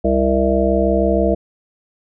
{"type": "harmonic tone", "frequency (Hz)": 66.3, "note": "C2", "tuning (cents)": 23, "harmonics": [1, 3, 5, 7, 9, 10], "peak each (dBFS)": [-20, -20, -20, -20, -20, -20], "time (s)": [0.04, 1.35], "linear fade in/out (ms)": 10, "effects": []}